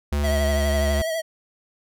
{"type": "tone with pitch glide", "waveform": "square", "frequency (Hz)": [72.5, 71.67], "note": ["D2", "D2"], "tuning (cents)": [-22, -42], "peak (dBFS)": -21, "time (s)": [0.12, 1.02], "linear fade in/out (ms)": 5, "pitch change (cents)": -20, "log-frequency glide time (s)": [0.35, 0.42]}
{"type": "tone with vibrato", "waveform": "square", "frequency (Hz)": 648, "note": "E5", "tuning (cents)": -30, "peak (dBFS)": -24, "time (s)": [0.23, 1.22], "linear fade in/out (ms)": 20, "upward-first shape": "triangle", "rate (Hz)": 12, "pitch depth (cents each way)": 48}
{"effects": []}